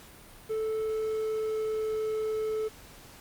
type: tone with pitch glide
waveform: triangle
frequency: 438.5 to 435 Hz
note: A4 to A4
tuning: -6 to -20 cents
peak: -26 dBFS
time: 0.49-2.69 s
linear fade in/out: 20 ms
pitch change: -14 cents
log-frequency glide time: 0.62-1.94 s
effects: pink hiss -51 dBFS RMS until 3.2 s + Opus 48 kbps

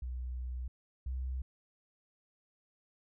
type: tone pair in turn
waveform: sine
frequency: 62.3 / 64.39 Hz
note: B1 / C2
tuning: +16 / -27 cents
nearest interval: minor second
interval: 57 cents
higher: second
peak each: -36 / -34 dBFS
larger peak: second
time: 0.02-0.68 / 1.06-1.42 s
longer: first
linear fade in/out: 5 ms
effects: none

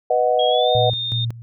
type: chord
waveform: sine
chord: B major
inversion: none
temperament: equal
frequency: 493.9 / 622.3 / 740 Hz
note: B4 / D#5 / F#5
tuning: 0 / 0 / 0 cents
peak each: -19 dBFS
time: 0.1-0.9 s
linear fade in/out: 5 ms
type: tone with pitch glide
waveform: sine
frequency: 3288 to 3648 Hz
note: G#7 to A#7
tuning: -18 to -38 cents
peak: -22 dBFS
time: 0.39-1.25 s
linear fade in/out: 5 ms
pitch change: +180 cents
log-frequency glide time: 0.49-0.71 s
type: tone with tremolo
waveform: sine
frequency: 116.54 Hz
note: A#2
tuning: in tune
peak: -20 dBFS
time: 0.75-1.42 s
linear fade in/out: 0 ms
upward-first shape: square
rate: 2.7 Hz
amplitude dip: 80%
effects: none

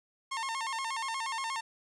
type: tone with vibrato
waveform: sawtooth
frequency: 987.8 Hz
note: B5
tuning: in tune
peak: -29 dBFS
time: 0.31-1.61 s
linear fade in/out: 10 ms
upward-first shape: square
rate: 8.4 Hz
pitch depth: 150 cents each way
effects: resampled to 22050 Hz + 10-bit

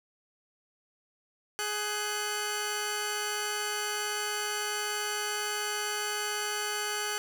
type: tone pair together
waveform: 10% pulse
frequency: 417.8 / 1503 Hz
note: G#4 / F#6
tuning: +10 / +27 cents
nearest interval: octave + minor seventh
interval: 2217 cents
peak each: -25 / -25 dBFS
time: 1.59-7.18 s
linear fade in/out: 0 ms
effects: none

